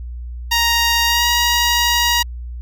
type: tone with pitch glide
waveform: 10% pulse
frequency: 935 to 952.4 Hz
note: A#5 to A#5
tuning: +5 to +37 cents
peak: -5 dBFS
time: 0.51-2.23 s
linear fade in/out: 10 ms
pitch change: +32 cents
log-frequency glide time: 1.06-1.25 s
effects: added 60 Hz sine -26 dBFS peak until 2.61 s